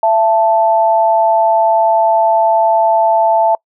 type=tone pair together; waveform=sine; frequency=669.7 / 880 Hz; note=E5 / A5; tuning=+27 / 0 cents; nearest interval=perfect fourth; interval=473 cents; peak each=-11 dBFS; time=0.03-3.55 s; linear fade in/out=2 ms; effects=noise-tail reverb RT60 0.1 s tail -25 dB re dry